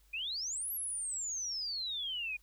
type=exponential two-way sweep; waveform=sine; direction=up then down; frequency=2416 to 11840 to 2416 Hz; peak=-35 dBFS; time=0.13-2.37 s; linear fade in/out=10 ms; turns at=0.72 s; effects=added 50 Hz sine -63 dBFS peak until 2.42 s + white hiss -70 dBFS RMS until 2.42 s